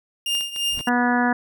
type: tone with tremolo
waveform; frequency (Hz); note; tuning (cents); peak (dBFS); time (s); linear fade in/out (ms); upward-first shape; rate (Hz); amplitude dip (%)
40% pulse; 2814; F7; +12; -18; 0.26-0.89; 2; triangle; 3; 85
type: clicks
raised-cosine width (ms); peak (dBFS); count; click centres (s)
0.2; -20; 4; 0.351 / 0.409 / 0.562 / 0.792
type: noise with exponential growth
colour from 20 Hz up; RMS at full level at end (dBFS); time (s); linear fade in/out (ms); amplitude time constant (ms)
brown; -29; 0.62-0.81; 0; 40
type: harmonic tone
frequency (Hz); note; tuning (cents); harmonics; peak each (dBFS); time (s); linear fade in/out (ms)
244; B3; -21; 1 / 2 / 3 / 4 / 5 / 6 / 7 / 8; -20 / -30 / -24 / -26 / -32 / -27 / -25 / -36; 0.87-1.33; 5
effects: none